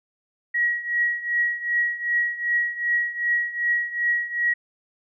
sine tone with tremolo, 1908 Hz, A#6, 40 cents sharp, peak -17 dBFS, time 0.54-4.54 s, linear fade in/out 10 ms, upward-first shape triangle, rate 2.6 Hz, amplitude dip 85%, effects none

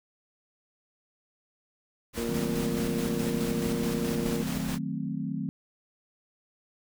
pink noise with tremolo, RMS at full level -36 dBFS, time 2.13-4.79 s, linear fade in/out 50 ms, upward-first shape square, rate 4.7 Hz, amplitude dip 30%
harmonic tone, 116.6 Hz, A#2, 1 cent sharp, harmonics 2 / 3 / 4 / 5, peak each -33 / -36 / -34 / -46 dBFS, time 2.17-4.43 s, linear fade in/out 10 ms
sine chord, D# diminished seventh, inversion none, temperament equal, 155.56 / 185 / 220 / 261.6 Hz, D#3 / F#3 / A3 / C4, 0 / 0 / 0 / 0 cents, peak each -35 dBFS, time 2.29-5.49 s, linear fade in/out 0 ms
effects none

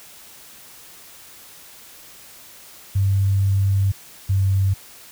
sine tone pair in turn, 98 / 96.71 Hz, G2 / G2, 0 / -23 cents, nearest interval unison, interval 23 cents, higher first, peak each -15 dBFS, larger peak neither, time 2.95-3.92 / 4.29-4.74 s, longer first, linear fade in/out 10 ms, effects white hiss -44 dBFS RMS until 5.11 s

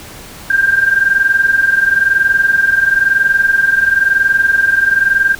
sine tone pair together, 1573 / 1594 Hz, G6 / G6, +6 / +28 cents, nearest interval unison, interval 22 cents, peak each -14 / -10 dBFS, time 0.5-5.35 s, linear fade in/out 5 ms, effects pink hiss -33 dBFS RMS until 5.39 s

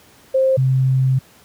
sine tone pair in turn, 528 / 131.28 Hz, C5 / C3, +16 / +6 cents, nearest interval 2 octaves, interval 2410 cents, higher first, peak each -12 dBFS, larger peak neither, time 0.34-0.57 / 0.57-1.19 s, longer second, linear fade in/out 10 ms, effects pink hiss -49 dBFS RMS until 1.44 s + high-pass 80 Hz 12 dB/octave

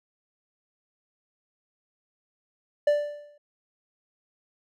triangle tone with exponential decay, 587.3 Hz, D5, in tune, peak -14 dBFS, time 2.87-3.38 s, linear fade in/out 5 ms, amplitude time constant 110 ms, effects none

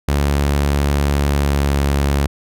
sawtooth tone with pitch glide, 71.3 to 70.36 Hz, C#2 to C#2, +49 to +26 cents, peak -10 dBFS, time 0.08-2.27 s, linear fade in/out 5 ms, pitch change -23 cents, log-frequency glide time 1.18-1.82 s, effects none

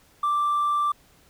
triangle tone with hard clipping, 1174.7 Hz, D6, in tune, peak -20 dBFS, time 0.23-0.92 s, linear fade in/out 5 ms, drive 2 dB, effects pink hiss -58 dBFS RMS until 1.29 s

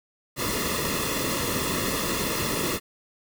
pink noise with comb filter, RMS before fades -27 dBFS, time 0.36-2.8 s, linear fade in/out 50 ms, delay 1.3 ms, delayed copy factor -0.75, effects none

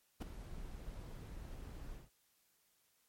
brown noise with ADSR envelope, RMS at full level -35 dBFS, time 0.2-2.1 s, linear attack 21 ms, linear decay 9 ms, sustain -13 dB, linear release 170 ms, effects white hiss -75 dBFS RMS until 3.08 s + MP3 64 kbps

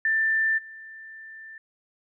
sine tone with level steps, 1778 Hz, A6, 18 cents sharp, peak -20 / -40 dBFS, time 0.05-1.58 s, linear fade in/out 2 ms, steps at 0.57 s, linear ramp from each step 20 ms, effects none

